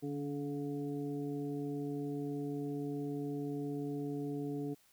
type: harmonic tone with a mistuned harmonic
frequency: 143.1 Hz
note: D3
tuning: 45 cents flat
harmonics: 1 / 2 / 3 / 5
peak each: -42 / -38 / -42 / -53 dBFS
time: 0.02-4.75 s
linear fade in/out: 20 ms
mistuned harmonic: 1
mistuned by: +38 cents
effects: white hiss -68 dBFS RMS until 4.92 s